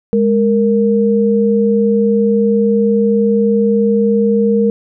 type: tone pair together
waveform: sine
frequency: 207.1 / 464.1 Hz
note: G#3 / A#4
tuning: -5 / -8 cents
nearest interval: octave + major second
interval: 1397 cents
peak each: -12 dBFS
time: 0.13-4.7 s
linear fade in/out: 0 ms
effects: none